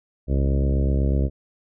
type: harmonic tone with a mistuned harmonic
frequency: 68.2 Hz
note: C#2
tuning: 28 cents flat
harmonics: 1 / 2 / 3 / 4 / 5 / 6 / 7 / 8 / 9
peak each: -19 / -25 / -29 / -31 / -33 / -35 / -36 / -37 / -38 dBFS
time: 0.27-1.3 s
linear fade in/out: 50 ms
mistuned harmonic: 1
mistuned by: -29 cents
effects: none